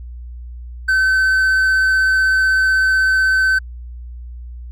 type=tone with vibrato; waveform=triangle; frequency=1532 Hz; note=G6; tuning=40 cents flat; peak=-10 dBFS; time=0.88-3.59 s; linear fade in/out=10 ms; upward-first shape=triangle; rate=16 Hz; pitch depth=8 cents each way; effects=added 60 Hz sine -29 dBFS peak until 4.71 s